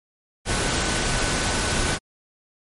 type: tone in noise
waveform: sine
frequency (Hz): 1500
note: F#6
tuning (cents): +23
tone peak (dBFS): -33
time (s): 0.45-1.99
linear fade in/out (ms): 50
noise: pink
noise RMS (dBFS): -23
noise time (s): 0.45-1.99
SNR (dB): -13
effects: MP3 48 kbps